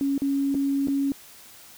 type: tone with dropouts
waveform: sine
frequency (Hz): 277.2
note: C#4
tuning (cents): 0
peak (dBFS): -21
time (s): 0.01-1.12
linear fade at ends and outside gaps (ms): 1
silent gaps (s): 0.179-0.219 / 0.544-0.55 / 0.873-0.883
effects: white hiss -48 dBFS RMS until 1.77 s